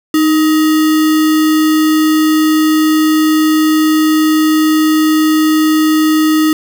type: tone with sample-and-hold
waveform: sine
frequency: 311.1 Hz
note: D#4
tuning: in tune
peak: -7 dBFS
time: 0.14-6.53 s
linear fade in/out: 2 ms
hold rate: 1575 Hz
effects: none